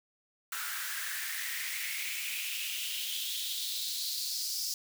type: noise with high-pass filter sweep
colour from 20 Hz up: white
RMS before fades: -36 dBFS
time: 0.52-4.74 s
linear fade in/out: 2 ms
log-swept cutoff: 1400 to 5200 Hz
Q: 4.6
effects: none